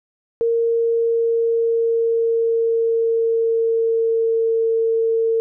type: tone with pitch glide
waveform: sine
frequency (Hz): 462.4 to 453.1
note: A#4 to A#4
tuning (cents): -14 to -49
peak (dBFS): -15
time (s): 0.41-5.4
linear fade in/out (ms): 0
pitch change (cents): -35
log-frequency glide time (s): 0.51-4.68
effects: none